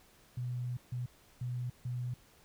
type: tone bursts at uneven times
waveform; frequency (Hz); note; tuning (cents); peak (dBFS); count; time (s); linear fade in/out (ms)
sine; 123.5; B2; 0; -34; 4; 0.37-0.77 / 0.92-1.06 / 1.41-1.7 / 1.85-2.14; 5
effects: pink hiss -63 dBFS RMS until 2.44 s